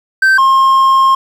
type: tone pair in turn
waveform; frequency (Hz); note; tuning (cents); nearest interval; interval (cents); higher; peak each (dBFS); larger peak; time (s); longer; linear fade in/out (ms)
triangle; 1554 / 1067.8; G6 / C6; -16 / +35; tritone; 649; first; -4; neither; 0.22-0.38 / 0.38-1.15; second; 5
effects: 7-bit